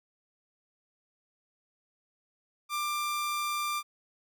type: tone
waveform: sawtooth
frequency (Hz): 1187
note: D6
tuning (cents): +18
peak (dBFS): -26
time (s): 2.69-3.83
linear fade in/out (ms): 50
effects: none